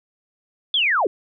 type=linear sweep; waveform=sine; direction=down; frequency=3520 to 320 Hz; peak=-16 dBFS; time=0.74-1.07 s; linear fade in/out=2 ms; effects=none